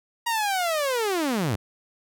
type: linear sweep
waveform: sawtooth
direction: down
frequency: 953 to 87.31 Hz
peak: -19 dBFS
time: 0.26-1.56 s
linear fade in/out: 10 ms
effects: none